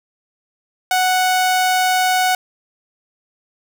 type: tone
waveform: sawtooth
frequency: 740 Hz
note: F#5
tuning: in tune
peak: -10 dBFS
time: 0.91-2.35 s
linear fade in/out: 2 ms
effects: none